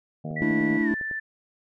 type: harmonic tone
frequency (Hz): 77.78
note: D#2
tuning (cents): 0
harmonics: 2 / 3 / 4 / 5 / 6 / 7 / 8 / 9 / 10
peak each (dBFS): -32 / -36 / -46 / -47 / -43 / -49 / -41 / -43 / -53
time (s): 0.24-0.78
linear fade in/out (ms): 10
type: click train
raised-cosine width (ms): 2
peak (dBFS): -28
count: 9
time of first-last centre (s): 0.31-1.112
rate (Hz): 9.97
type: tone with pitch glide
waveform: sine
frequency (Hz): 1958 to 1764.6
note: B6 to A6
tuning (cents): -15 to +5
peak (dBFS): -28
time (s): 0.36-1.2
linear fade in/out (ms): 10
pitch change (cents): -180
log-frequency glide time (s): 0.82-0.9
type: chord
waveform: triangle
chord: A suspended fourth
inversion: none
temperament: equal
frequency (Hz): 220 / 293.7 / 329.6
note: A3 / D4 / E4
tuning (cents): 0 / 0 / 0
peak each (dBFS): -24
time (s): 0.42-0.94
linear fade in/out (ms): 0
effects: none

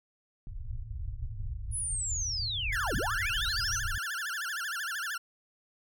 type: low-pass noise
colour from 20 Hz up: pink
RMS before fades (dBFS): -37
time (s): 0.47-3.98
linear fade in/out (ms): 2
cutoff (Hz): 120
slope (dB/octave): 96
type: linear two-way sweep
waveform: sine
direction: down then up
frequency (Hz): 10548 to 85 to 6460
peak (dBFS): -31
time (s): 1.71-3.82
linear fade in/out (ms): 50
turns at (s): 2.96
type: tone with vibrato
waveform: 40% pulse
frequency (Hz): 1546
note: G6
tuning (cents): -24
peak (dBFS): -32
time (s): 2.72-5.18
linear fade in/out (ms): 10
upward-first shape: sine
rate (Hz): 13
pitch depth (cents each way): 230
effects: none

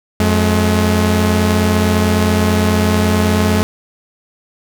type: tone pair together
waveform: sawtooth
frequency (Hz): 89.1 / 213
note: F2 / G#3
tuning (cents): +35 / +44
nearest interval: octave + minor third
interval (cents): 1509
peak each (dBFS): -10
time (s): 0.2-3.63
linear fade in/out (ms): 0
effects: none

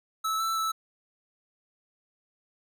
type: tone with pitch steps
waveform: square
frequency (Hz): 1306 / 1327 / 1313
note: E6 / E6 / E6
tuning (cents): -17 / +11 / -7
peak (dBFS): -27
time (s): 0.24-0.72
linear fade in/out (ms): 10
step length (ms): 160
effects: none

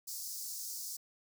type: high-pass noise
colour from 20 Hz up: pink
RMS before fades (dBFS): -42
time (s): 0.07-0.97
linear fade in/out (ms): 10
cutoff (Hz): 4800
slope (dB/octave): 48
effects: none

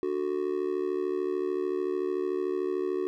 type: tone with amplitude modulation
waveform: triangle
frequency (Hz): 370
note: F#4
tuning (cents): 0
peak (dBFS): -21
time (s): 0.03-3.07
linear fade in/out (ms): 0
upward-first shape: sine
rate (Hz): 73.5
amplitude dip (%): 90
effects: none

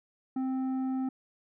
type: tone with tanh clipping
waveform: triangle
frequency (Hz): 261.6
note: C4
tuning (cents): 0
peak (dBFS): -30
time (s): 0.36-1.09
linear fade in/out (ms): 5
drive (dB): 12
effects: none

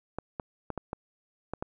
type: clicks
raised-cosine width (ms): 1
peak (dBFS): -19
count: 7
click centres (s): 0.186 / 0.398 / 0.703 / 0.777 / 0.931 / 1.536 / 1.625
effects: none

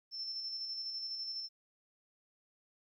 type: tone with tremolo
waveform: sine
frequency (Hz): 5340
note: E8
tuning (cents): +22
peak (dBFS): -37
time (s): 0.11-1.49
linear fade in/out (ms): 50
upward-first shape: square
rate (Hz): 12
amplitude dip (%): 30
effects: 13-bit

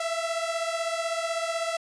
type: beating tone pair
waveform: sawtooth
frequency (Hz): 659.3 / 675.3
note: E5 / E5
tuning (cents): 0 / +42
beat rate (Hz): 16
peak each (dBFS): -25 / -28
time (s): 0-1.77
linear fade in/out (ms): 5
effects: resampled to 22050 Hz

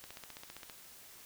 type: click train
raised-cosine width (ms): 0.2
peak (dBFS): -29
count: 11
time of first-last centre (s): 0.04-0.698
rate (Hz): 15.2
effects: white hiss -55 dBFS RMS until 1.25 s

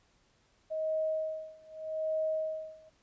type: tone with tremolo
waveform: sine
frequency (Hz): 630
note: D#5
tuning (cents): +21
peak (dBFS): -28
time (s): 0.7-2.9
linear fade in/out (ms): 20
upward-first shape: sine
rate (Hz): 0.82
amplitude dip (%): 95
effects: pink hiss -69 dBFS RMS until 3.02 s + resampled to 16000 Hz

